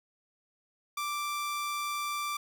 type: tone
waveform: sawtooth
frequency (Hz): 1174.7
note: D6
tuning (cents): 0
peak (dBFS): -28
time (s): 0.97-2.37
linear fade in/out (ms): 5
effects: none